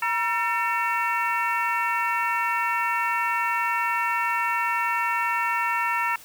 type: harmonic tone with a mistuned harmonic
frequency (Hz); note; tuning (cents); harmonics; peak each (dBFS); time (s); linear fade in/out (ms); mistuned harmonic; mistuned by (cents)
450; A4; +39; 2 / 3 / 4 / 5 / 6; -26 / -28 / -29 / -30 / -31; 0.02-6.16; 5; 2; +93
effects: white hiss -47 dBFS RMS until 6.24 s